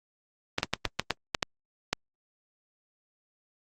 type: clicks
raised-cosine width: 0.2 ms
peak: -7 dBFS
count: 9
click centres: 0.584 / 0.631 / 0.736 / 0.853 / 0.996 / 1.107 / 1.348 / 1.428 / 1.93 s
effects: Opus 24 kbps